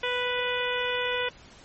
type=harmonic tone; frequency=493.9 Hz; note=B4; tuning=in tune; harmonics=1 / 2 / 3 / 4 / 5 / 6 / 7; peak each=-30 / -34 / -33 / -34 / -34 / -35 / -36 dBFS; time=0.03-1.29 s; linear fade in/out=5 ms; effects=pink hiss -51 dBFS RMS until 1.64 s + MP3 32 kbps